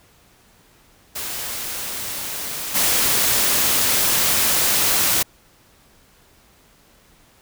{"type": "noise with level steps", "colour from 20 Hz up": "white", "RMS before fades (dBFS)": [-28, -18], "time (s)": [1.15, 5.23], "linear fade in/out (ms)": 10, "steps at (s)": 2.74, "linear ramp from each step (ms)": 20, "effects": ["pink hiss -54 dBFS RMS until 7.41 s"]}